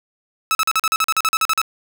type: tone bursts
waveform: sawtooth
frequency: 1300 Hz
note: E6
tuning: 24 cents flat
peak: -11 dBFS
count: 14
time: 0.51-1.616 s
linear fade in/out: 0 ms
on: 40 ms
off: 42 ms
effects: none